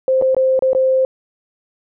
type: tone with dropouts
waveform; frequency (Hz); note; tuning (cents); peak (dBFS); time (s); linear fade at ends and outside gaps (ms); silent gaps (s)
sine; 523.3; C5; 0; -11; 0.08-1.05; 1; 0.214-0.222 / 0.347-0.366 / 0.592-0.623 / 0.732-0.749
effects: none